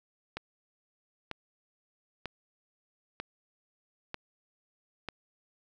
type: click train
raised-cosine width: 0.3 ms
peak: -20 dBFS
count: 6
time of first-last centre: 0.37-5.087 s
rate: 1.06 Hz
effects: none